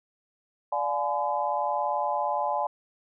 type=chord; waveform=sine; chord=D diminished seventh; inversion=none; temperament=just; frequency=587.3 / 704.8 / 845.8 / 1014.9 Hz; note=D5 / F5 / Ab5 / Cb6; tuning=0 / +16 / +31 / +47 cents; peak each=-31 / -32 / -28 / -31 dBFS; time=0.72-2.67 s; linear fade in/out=5 ms; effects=none